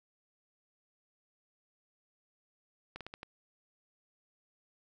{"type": "slowing click train", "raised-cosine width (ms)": 0.3, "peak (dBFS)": -27, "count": 5, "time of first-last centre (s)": [2.96, 3.231], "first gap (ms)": 47, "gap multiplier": 1.25, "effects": []}